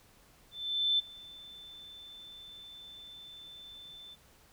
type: tone with ADSR envelope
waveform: sine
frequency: 3533 Hz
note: A7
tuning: 6 cents sharp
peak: -24 dBFS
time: 0.51-4.16 s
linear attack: 480 ms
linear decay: 14 ms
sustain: -23 dB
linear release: 29 ms
effects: pink hiss -62 dBFS RMS until 4.52 s